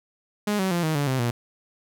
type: tone with pitch steps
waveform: sawtooth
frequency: 207.9 / 189.55 / 172.81 / 157.56 / 143.65 / 130.97 / 119.41 Hz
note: G#3 / F#3 / F3 / D#3 / D3 / C3 / A#2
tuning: +2 / +42 / -18 / +22 / -38 / +2 / +42 cents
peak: -18 dBFS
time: 0.47-1.31 s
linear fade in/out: 5 ms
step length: 120 ms
effects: none